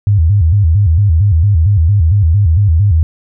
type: tone with vibrato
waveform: sine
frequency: 90.7 Hz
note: F#2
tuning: 34 cents flat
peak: -6 dBFS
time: 0.07-3.03 s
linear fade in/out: 0 ms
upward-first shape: square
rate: 4.4 Hz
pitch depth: 210 cents each way
effects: none